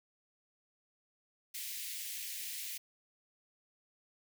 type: high-pass noise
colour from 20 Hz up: white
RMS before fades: -42 dBFS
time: 1.54-2.78 s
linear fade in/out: 10 ms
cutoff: 1900 Hz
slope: 48 dB/octave
effects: none